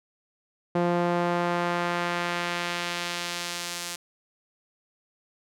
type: tone with band-pass filter sweep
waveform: sawtooth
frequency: 174.1 Hz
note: F3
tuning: 5 cents flat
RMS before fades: -28 dBFS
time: 0.75-3.96 s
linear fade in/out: 5 ms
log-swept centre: 530 to 7300 Hz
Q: 0.75
effects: none